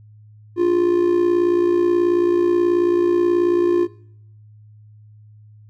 triangle tone with amplitude modulation, 349.8 Hz, F4, 3 cents sharp, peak -9 dBFS, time 0.56-3.88 s, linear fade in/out 50 ms, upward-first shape sine, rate 58.5 Hz, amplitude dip 60%, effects noise-tail reverb RT60 0.7 s tail -21 dB re dry + added 106 Hz sine -43 dBFS peak until 5.69 s

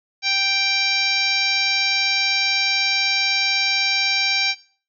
harmonic tone with a mistuned harmonic, 784 Hz, G5, in tune, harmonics 1 / 2 / 3 / 4 / 5 / 6 / 7 / 8, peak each -31 / -32 / -22 / -32 / -25 / -25 / -27 / -33 dBFS, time 0.22-4.55 s, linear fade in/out 50 ms, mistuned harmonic 8, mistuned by +64 cents, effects noise-tail reverb RT60 0.4 s tail -17 dB re dry

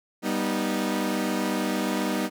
sawtooth chord, G augmented, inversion none, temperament equal with one note detuned, 196 / 244.5 / 311.1 Hz, G3 / B3 / D#4, 0 / -17 / 0 cents, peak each -25 dBFS, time 0.22-2.3 s, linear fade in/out 50 ms, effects none

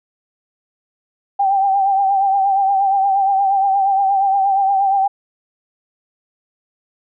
sine tone with vibrato, 784 Hz, G5, in tune, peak -12 dBFS, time 1.39-5.08 s, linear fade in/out 10 ms, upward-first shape triangle, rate 8.5 Hz, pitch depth 56 cents each way, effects none

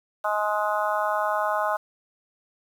harmonic tone, 210 Hz, G#3, 19 cents sharp, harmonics 3 / 4 / 5 / 6 / 7, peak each -27 / -28 / -29 / -29 / -32 dBFS, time 0.24-1.77 s, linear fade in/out 10 ms, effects 8-bit

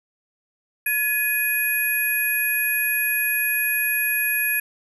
sine tone cluster, 1701 / 2488 / 11310 Hz, G#6 / D#7 / F9, +41 / -1 / +21 cents, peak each -23 dBFS, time 0.86-4.6 s, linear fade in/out 5 ms, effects tanh soft clip ceiling -12 dBFS

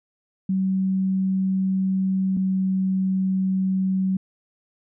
sine tone pair in turn, 190 / 189.27 Hz, F#3 / F#3, +46 / +40 cents, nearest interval unison, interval 6 cents, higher first, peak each -19 dBFS, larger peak neither, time 0.49-2.37 / 2.37-4.17 s, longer first, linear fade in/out 5 ms, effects none

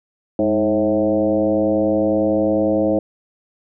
sine tone with frequency modulation, 426.6 Hz, G#4, 46 cents sharp, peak -14 dBFS, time 0.39-2.99 s, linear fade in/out 2 ms, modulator 111 Hz, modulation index 2, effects none

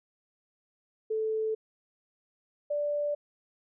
sine tone pair in turn, 438.1 / 585.9 Hz, A4 / D5, -7 / -4 cents, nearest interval perfect fourth, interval 503 cents, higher second, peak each -27 dBFS, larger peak neither, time 1.1-1.55 / 2.7-3.15 s, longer neither, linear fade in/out 10 ms, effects none

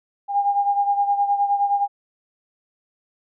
sine beating tone pair, 806 / 815.6 Hz, G5 / G#5, +48 / -32 cents, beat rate 9.6 Hz, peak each -18 / -24 dBFS, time 0.28-1.88 s, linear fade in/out 50 ms, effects none

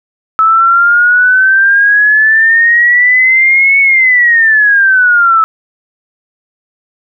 sine exponential two-way sweep, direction up then down, 1300 to 2223 to 1300 Hz, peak -4 dBFS, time 0.39-5.44 s, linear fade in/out 0 ms, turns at 3.8 s, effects none

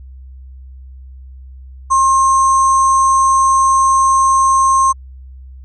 sine tone with sample-and-hold, 1070 Hz, C6, 38 cents sharp, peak -8 dBFS, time 1.9-4.93 s, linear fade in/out 20 ms, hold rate 7350 Hz, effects added 65 Hz sine -32 dBFS peak until 5.64 s + resampled to 22050 Hz

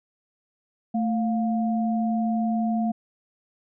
sine tone pair together, 222 / 704.8 Hz, A3 / F5, +16 / +16 cents, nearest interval octave + minor sixth, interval 2000 cents, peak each -22 / -29 dBFS, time 0.94-2.92 s, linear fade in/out 10 ms, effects none

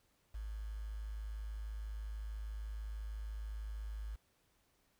sine tone with quantisation, 53.1 Hz, G#1, 39 cents sharp, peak -40 dBFS, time 0.34-4.16 s, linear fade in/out 10 ms, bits 10, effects pink hiss -75 dBFS RMS until 4.99 s

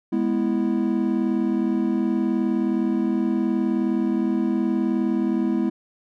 triangle chord, E major, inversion first, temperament equal, 207.7 / 246.9 / 329.6 Hz, G#3 / B3 / E4, 0 / 0 / 0 cents, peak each -22 dBFS, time 0.12-5.7 s, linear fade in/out 10 ms, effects none

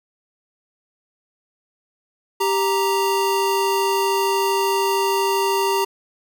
square tone pair together, 392 / 932.3 Hz, G4 / A#5, 0 / 0 cents, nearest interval octave + minor third, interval 1500 cents, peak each -21 dBFS, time 2.4-5.85 s, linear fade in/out 10 ms, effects none

